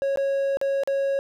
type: tone with dropouts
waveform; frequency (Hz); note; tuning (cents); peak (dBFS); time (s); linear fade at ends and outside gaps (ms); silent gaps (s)
triangle; 550; C#5; -14; -19; 0.02-1.19; 0; 0.159-0.173 / 0.571-0.614 / 0.835-0.875
effects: none